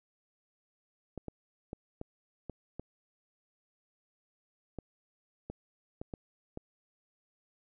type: clicks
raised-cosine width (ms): 2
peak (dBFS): -26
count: 11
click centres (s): 1.177 / 1.283 / 1.731 / 2.014 / 2.497 / 2.796 / 4.787 / 5.5 / 6.015 / 6.138 / 6.574
effects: none